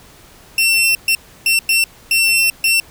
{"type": "tone bursts at uneven times", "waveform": "sawtooth", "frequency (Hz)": 2701, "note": "E7", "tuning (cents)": 42, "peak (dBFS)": -8, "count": 6, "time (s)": [[0.58, 0.95], [1.08, 1.15], [1.46, 1.59], [1.69, 1.84], [2.11, 2.5], [2.64, 2.8]], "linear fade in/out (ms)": 2, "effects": ["pink hiss -44 dBFS RMS until 2.9 s"]}